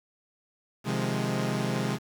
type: chord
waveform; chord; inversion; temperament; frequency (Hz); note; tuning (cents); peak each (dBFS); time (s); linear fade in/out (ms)
sawtooth; F minor seventh; second; equal with one note detuned; 130.81 / 155.56 / 175.32 / 207.7; C3 / Eb3 / F3 / Ab3; 0 / 0 / +7 / 0; -27 / -31 / -30 / -27; 0.84-1.99; 50
effects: low-pass 9000 Hz 12 dB/octave + 8-bit